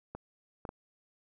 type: clicks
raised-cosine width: 1 ms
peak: -26 dBFS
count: 3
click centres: 0.15 / 0.652 / 0.691 s
effects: none